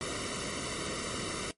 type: noise with comb filter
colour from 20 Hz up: pink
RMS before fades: -36 dBFS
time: 0.01-1.51 s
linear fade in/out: 0 ms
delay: 1.2 ms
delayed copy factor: -0.85
effects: noise-tail reverb RT60 0.1 s tail -17 dB re dry + MP3 48 kbps